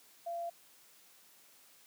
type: tone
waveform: sine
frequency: 684 Hz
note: F5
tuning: 36 cents flat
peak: -36 dBFS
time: 0.26-0.5 s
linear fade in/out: 10 ms
effects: white hiss -62 dBFS RMS until 1.86 s + high-pass 150 Hz 12 dB/octave